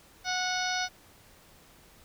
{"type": "harmonic tone", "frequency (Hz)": 734, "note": "F#5", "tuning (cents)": -14, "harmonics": [1, 2, 3, 4, 5, 6, 7, 8], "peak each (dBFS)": [-33, -33, -37, -42, -38, -39, -38, -39], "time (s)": [0.24, 0.89], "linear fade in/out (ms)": 50, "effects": ["pink hiss -57 dBFS RMS until 2.04 s"]}